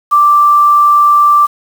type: tone with quantisation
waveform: sine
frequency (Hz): 1174.7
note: D6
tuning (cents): 0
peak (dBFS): -4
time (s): 0.11-1.47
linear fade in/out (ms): 20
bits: 5
effects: none